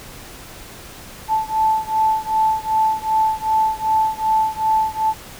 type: beating tone pair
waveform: sine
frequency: 875 / 877.6 Hz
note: A5 / A5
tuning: -10 / -5 cents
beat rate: 2.6 Hz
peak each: -18 / -19 dBFS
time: 1.28-5.14 s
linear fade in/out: 50 ms
effects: pink hiss -38 dBFS RMS until 5.39 s